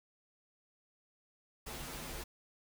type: noise with comb filter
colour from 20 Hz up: pink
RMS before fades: -44 dBFS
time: 1.66-2.24 s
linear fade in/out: 10 ms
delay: 10 ms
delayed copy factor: -0.9
effects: none